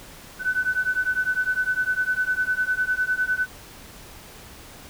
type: beating tone pair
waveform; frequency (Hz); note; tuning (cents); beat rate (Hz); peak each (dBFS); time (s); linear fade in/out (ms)
sine; 1500 / 1509.9; F#6 / F#6; +23 / +35; 9.9; -24; 0.39-3.47; 50
effects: pink hiss -44 dBFS RMS until 4.89 s